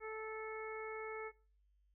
harmonic tone, 437.5 Hz, A4, 10 cents flat, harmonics 1 / 2 / 3 / 4 / 5, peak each -44 / -52 / -50 / -55 / -51 dBFS, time 0-1.32 s, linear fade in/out 50 ms, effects noise-tail reverb RT60 0.4 s tail -20 dB re dry + added 50 Hz sine -70 dBFS peak until 1.94 s

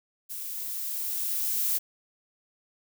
violet noise with level ramp, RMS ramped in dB -37 to -26 dBFS, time 0.29-1.79 s, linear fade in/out 20 ms, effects none

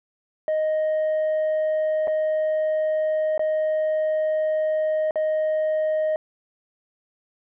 sine tone with dropouts, 622.3 Hz, D#5, in tune, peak -17 dBFS, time 0.48-6.16 s, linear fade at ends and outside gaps 1 ms, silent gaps 2.073-2.079 / 3.378-3.394 / 5.109-5.157 s, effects tanh soft clip ceiling -19 dBFS

